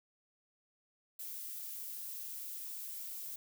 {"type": "noise", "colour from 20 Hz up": "violet", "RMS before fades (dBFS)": -44, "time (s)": [1.19, 3.36], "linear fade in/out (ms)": 5, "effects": []}